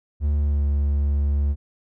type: tone with pitch glide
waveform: triangle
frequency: 73.42 to 71.49 Hz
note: D2 to D2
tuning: 0 to -46 cents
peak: -16 dBFS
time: 0.2-1.56 s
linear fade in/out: 50 ms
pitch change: -46 cents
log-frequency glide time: 0.34-0.66 s
effects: none